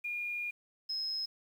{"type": "tone pair in turn", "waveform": "sine", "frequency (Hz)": [2424, 5136], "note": ["D#7", "E8"], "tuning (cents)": [-46, -46], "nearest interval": "octave + minor second", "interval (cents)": 1300, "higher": "second", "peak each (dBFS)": [-34, -33], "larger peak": "second", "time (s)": [[0.04, 0.51], [0.89, 1.26]], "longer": "first", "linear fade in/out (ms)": 10, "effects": ["10-bit"]}